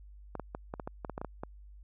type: clicks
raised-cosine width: 1 ms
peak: -23 dBFS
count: 12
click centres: 0.353 / 0.397 / 0.549 / 0.739 / 0.798 / 0.875 / 1.048 / 1.097 / 1.179 / 1.215 / 1.247 / 1.435 s
effects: added 50 Hz sine -49 dBFS peak until 1.83 s